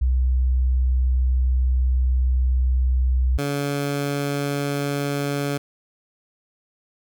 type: tone pair in turn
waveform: sine / 15% pulse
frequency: 63.4 / 142.33 Hz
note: B1 / C#3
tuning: +46 / +46 cents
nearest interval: octave + major second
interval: 1400 cents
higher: second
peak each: -16 dBFS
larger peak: neither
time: 0.01-3.38 / 3.38-5.58 s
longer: first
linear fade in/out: 10 ms
effects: none